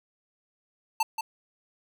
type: tone with echo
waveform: square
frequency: 890 Hz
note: A5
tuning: 20 cents sharp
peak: -22 dBFS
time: 1-1.03 s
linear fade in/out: 5 ms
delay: 180 ms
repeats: 1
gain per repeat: -7 dB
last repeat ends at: 1.21 s
effects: none